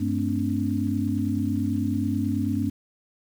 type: tone cluster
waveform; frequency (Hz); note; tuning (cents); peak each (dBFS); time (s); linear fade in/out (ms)
sine; 98.6 / 219.5 / 258.8 / 287.9; G2 / A3 / C4 / D4; +11 / -4 / -19 / -34; -28; 0-2.7; 10
effects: 8-bit